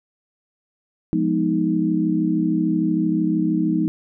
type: chord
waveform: sine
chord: F half-diminished seventh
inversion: none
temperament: equal with one note detuned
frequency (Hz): 174.61 / 207.7 / 246.9 / 313.1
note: F3 / Ab3 / Cb4 / Eb4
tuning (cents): 0 / 0 / 0 / +11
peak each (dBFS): -23 / -24 / -26 / -20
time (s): 1.13-3.88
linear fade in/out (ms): 0
effects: none